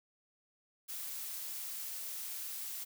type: noise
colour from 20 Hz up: blue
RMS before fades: -42 dBFS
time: 0.88-2.85 s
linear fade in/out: 20 ms
effects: none